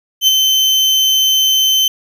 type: tone with ADSR envelope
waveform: 35% pulse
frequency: 3079 Hz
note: G7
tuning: 32 cents flat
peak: -4 dBFS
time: 0.21-1.88 s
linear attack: 64 ms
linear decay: 22 ms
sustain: -4 dB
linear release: 3 ms
effects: none